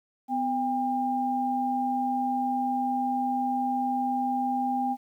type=tone pair together; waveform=sine; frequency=252.2 / 800.7 Hz; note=B3 / G5; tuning=+36 / +37 cents; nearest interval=octave + minor sixth; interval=2001 cents; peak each=-29 / -26 dBFS; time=0.28-4.97 s; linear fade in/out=50 ms; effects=10-bit